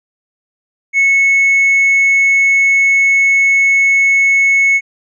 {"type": "tone with tanh clipping", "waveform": "sine", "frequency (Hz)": 2200, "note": "C#7", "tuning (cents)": -14, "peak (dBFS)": -8, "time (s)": [0.93, 4.81], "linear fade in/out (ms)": 50, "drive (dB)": 1, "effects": []}